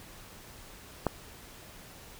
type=click; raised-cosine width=1 ms; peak=-12 dBFS; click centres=1.067 s; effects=pink hiss -50 dBFS RMS until 2.19 s